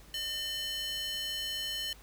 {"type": "tone with high-pass filter", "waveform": "square", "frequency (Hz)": 604, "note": "D5", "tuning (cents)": 48, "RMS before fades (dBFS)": -36, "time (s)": [0.14, 1.93], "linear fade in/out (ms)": 2, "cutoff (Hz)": 2900, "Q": 2.8, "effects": ["added 50 Hz sine -54 dBFS peak until 2.02 s", "pink hiss -57 dBFS RMS until 2.02 s"]}